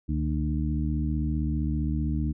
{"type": "harmonic tone with a mistuned harmonic", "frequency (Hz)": 75.4, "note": "D2", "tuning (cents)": 46, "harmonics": [1, 2, 3, 4], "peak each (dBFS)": [-27, -30, -32, -33], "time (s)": [0.08, 2.33], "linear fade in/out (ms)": 20, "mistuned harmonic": 1, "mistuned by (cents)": -90, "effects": []}